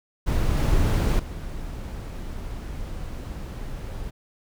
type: noise with level steps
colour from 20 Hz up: brown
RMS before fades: -22 / -20 / -33 dBFS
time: 0.26-4.11 s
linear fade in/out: 20 ms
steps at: 0.57 / 1.19 s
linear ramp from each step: 5 ms
effects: none